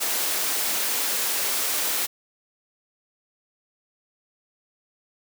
white high-pass noise, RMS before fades -25 dBFS, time 0-2.07 s, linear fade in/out 20 ms, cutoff 280 Hz, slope 12 dB/octave, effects none

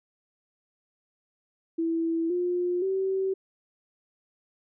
sine tone with pitch steps, 329.6 / 355.3 / 383 Hz, E4 / F4 / G4, 0 / +30 / -40 cents, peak -24 dBFS, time 1.78-3.34 s, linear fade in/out 10 ms, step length 520 ms, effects none

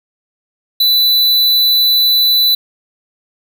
square tone, 3984 Hz, B7, 14 cents sharp, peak -9 dBFS, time 0.8-2.55 s, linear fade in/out 5 ms, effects none

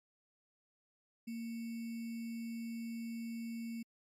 sine tone with sample-and-hold, 230 Hz, A#3, 23 cents flat, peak -39 dBFS, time 1.27-3.83 s, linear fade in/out 10 ms, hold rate 2450 Hz, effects MP3 64 kbps

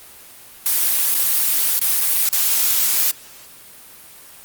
blue noise with dropouts, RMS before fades -17 dBFS, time 0.66-3.11 s, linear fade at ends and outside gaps 0 ms, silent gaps 1.142-1.149 / 1.791-1.815 / 2.006-2.011 / 2.29-2.329 s, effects white hiss -42 dBFS RMS until 4.44 s + Opus 32 kbps

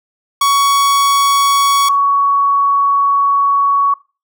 45% pulse / sine tone pair in turn, 1120 / 1120 Hz, C#6 / C#6, +18 / +18 cents, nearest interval unison, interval 0 cents, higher neither, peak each -9 dBFS, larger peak neither, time 0.41-1.89 / 1.89-3.94 s, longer second, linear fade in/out 5 ms, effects noise-tail reverb RT60 0.3 s tail -20 dB re dry

